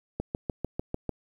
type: click train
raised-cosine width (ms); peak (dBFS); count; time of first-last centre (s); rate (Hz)
2; -16; 7; 0.2-1.093; 6.72
effects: 9-bit